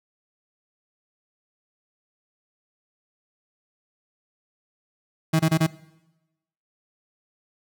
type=tone bursts; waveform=35% pulse; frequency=160 Hz; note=D#3; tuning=49 cents sharp; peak=-15 dBFS; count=4; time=5.33-5.668 s; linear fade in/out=10 ms; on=65 ms; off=26 ms; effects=noise-tail reverb RT60 1.0 s tail -21 dB re dry